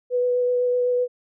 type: tone with vibrato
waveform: sine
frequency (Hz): 493.8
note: B4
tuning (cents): 0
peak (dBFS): -18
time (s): 0.1-1.08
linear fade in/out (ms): 50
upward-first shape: sine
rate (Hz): 7.9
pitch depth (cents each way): 10
effects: none